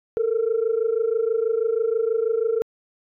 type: tone pair together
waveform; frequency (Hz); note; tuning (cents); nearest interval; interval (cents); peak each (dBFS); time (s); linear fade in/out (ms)
sine; 440 / 466.2; A4 / A#4; 0 / 0; minor second; 100; -21; 0.17-2.62; 0
effects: tanh soft clip ceiling -14 dBFS